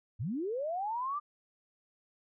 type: linear sweep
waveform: sine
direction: up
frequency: 87 to 1208 Hz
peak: -32 dBFS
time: 0.19-1.2 s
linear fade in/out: 20 ms
effects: none